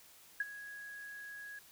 sine tone with ADSR envelope, 1661.2 Hz, G#6, in tune, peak -29 dBFS, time 0.4-1.59 s, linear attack 4 ms, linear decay 29 ms, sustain -16 dB, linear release 4 ms, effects white hiss -60 dBFS RMS until 1.71 s

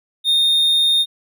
triangle tone, 3671 Hz, A#7, 27 cents flat, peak -11 dBFS, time 0.24-1.06 s, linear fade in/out 50 ms, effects none

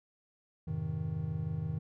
triangle chord, F minor seventh, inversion none, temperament just, 87.31 / 104.77 / 130.96 / 157.15 Hz, F2 / Ab2 / C3 / Eb3, 0 / +16 / +2 / +18 cents, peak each -39 / -38 / -39 / -33 dBFS, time 0.67-1.79 s, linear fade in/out 10 ms, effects none

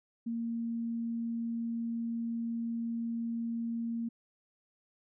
sine tone, 231.4 Hz, A#3, 13 cents flat, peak -32 dBFS, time 0.26-4.09 s, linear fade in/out 10 ms, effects none

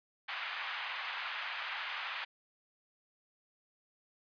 white band-pass noise, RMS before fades -40 dBFS, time 0.28-2.25 s, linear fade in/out 10 ms, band 860 to 3000 Hz, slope 24 dB/octave, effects resampled to 11025 Hz

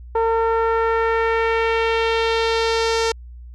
sawtooth tone with low-pass filter sweep, 454 Hz, A#4, 46 cents flat, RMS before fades -19 dBFS, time 0.15-3.12 s, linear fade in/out 5 ms, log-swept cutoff 1000 to 6000 Hz, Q 1.7, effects added 60 Hz sine -35 dBFS peak until 3.54 s

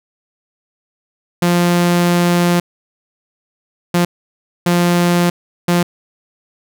sawtooth tone bursts at uneven times, 174.61 Hz, F3, in tune, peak -7 dBFS, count 4, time 1.42-2.6 / 3.94-4.05 / 4.66-5.3 / 5.68-5.83 s, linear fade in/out 5 ms, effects none

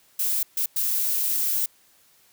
violet noise bursts at uneven times, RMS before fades -24 dBFS, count 3, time 0.19-0.43 / 0.57-0.66 / 0.76-1.66 s, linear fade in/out 5 ms, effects white hiss -59 dBFS RMS until 2.32 s

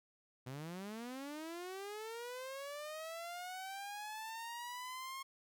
sawtooth linear sweep, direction up, 122.3 to 1081 Hz, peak -40 dBFS, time 0.46-5.23 s, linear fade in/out 10 ms, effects none

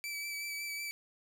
sawtooth tone with vibrato, 2309 Hz, D7, 30 cents flat, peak -34 dBFS, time 0.04-0.91 s, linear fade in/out 0 ms, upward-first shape sine, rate 5.4 Hz, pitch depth 18 cents each way, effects none

